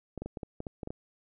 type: clicks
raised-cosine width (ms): 2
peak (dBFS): -24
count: 10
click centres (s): 0.177 / 0.22 / 0.26 / 0.372 / 0.432 / 0.604 / 0.668 / 0.832 / 0.874 / 0.905
effects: none